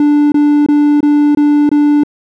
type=tone bursts; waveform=triangle; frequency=293.7 Hz; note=D4; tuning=in tune; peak=-4 dBFS; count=6; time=0-2.035 s; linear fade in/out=2 ms; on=320 ms; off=23 ms; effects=none